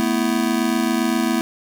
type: chord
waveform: square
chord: A suspended second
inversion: none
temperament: just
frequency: 220 / 247.5 / 330 Hz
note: A3 / B3 / E4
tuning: 0 / +4 / +2 cents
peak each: -23 / -22 / -23 dBFS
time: 0-1.41 s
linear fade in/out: 0 ms
effects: none